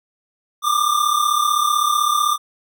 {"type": "tone pair together", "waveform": "square", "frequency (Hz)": [1175.2, 1211], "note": ["D6", "D#6"], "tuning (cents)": [1, -47], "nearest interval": "minor second", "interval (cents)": 52, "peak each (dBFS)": -19, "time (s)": [0.62, 2.38], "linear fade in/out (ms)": 50, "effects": []}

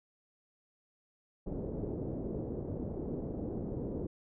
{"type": "low-pass noise", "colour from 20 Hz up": "white", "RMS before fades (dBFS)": -38, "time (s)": [1.46, 4.07], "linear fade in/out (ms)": 10, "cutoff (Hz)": 440, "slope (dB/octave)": 24, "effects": []}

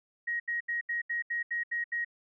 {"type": "tone bursts", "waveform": "sine", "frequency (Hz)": 1887, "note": "A#6", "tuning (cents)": 21, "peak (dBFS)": -29, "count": 9, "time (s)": [0.27, 2.048], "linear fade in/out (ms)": 10, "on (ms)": 130, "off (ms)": 76, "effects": []}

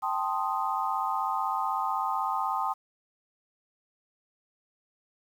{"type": "chord", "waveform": "sine", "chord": "A half-diminished seventh", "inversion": "third", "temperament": "equal", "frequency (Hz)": [784, 880, 1046.5, 1244.5], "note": ["G5", "A5", "C6", "Eb6"], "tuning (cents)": [0, 0, 0, 0], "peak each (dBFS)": -32, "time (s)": [0.02, 2.74], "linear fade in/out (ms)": 20, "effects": ["9-bit"]}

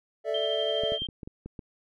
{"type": "chord", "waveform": "triangle", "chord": "A suspended fourth", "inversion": "none", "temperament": "equal", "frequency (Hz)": [440, 587.3, 659.3], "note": ["A4", "D5", "E5"], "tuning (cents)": [0, 0, 0], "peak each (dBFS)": -29, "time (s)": [0.24, 0.99], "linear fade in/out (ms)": 50}
{"type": "tone with tremolo", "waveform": "sine", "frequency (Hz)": 3163, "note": "G7", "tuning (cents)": 15, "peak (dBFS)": -29, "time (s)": [0.34, 1.07], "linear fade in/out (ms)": 5, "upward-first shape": "sine", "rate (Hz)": 12, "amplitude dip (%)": 35}
{"type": "clicks", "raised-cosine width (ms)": 3, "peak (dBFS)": -26, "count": 8, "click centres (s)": [0.836, 0.921, 1.02, 1.088, 1.232, 1.275, 1.46, 1.592]}
{"effects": []}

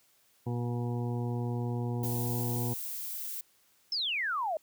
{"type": "harmonic tone", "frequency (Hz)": 120, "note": "B2", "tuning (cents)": -49, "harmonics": [1, 2, 3, 4, 6, 7, 8], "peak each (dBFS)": [-31, -37, -41, -43, -47, -48, -49], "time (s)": [0.46, 2.74], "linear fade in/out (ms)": 10}
{"type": "noise", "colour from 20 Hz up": "violet", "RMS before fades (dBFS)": -38, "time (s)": [2.03, 3.41], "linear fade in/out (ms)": 5}
{"type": "exponential sweep", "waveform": "sine", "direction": "down", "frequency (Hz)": [5410, 598], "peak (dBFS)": -29, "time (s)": [3.92, 4.57], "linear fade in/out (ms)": 2}
{"effects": ["white hiss -67 dBFS RMS until 4.62 s", "high-pass 60 Hz 12 dB/octave"]}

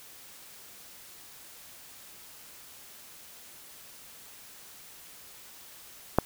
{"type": "click", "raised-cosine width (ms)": 1, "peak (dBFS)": -5, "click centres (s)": 6.186, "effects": ["white hiss -50 dBFS RMS until 6.25 s"]}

